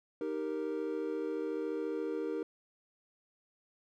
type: chord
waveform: triangle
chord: Eb major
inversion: none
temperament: equal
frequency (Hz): 311.1 / 392 / 466.2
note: Eb4 / G4 / Bb4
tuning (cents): 0 / 0 / 0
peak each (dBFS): -36 / -37 / -35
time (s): 0.21-2.43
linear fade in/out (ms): 2
effects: none